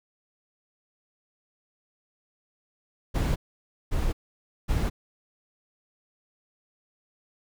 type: noise bursts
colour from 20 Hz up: brown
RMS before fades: -25 dBFS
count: 3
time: 3.14-4.9 s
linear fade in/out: 20 ms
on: 220 ms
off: 550 ms
effects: none